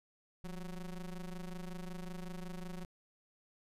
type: ring-modulated tone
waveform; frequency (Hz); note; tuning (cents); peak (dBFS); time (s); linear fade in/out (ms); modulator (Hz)
square; 93; F#2; +9; -39; 0.44-2.85; 0; 80.3
effects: resampled to 32000 Hz